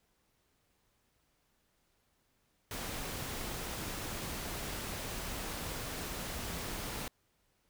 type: noise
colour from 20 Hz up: pink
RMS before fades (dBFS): -40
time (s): 2.71-7.08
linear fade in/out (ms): 2
effects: pink hiss -75 dBFS RMS until 7.69 s